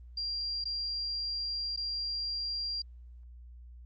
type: tone with dropouts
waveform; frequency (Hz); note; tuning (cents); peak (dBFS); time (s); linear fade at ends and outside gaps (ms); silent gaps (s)
sine; 4761; D8; +23; -32; 0.17-2.82; 5; 0.642-0.654 / 1.763-1.773
effects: added 60 Hz sine -47 dBFS peak until 3.85 s + Opus 24 kbps